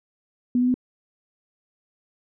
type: tone with pitch steps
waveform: sine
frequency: 245.7 / 249 / 252.3 Hz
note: B3 / B3 / B3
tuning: -9 / +14 / +37 cents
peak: -17 dBFS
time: 0.55-0.742 s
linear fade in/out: 2 ms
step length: 64 ms
effects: none